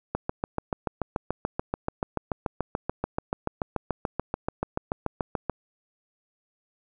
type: click train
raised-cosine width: 1 ms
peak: -12 dBFS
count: 38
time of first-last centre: 0.15-5.497 s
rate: 6.92 Hz
effects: none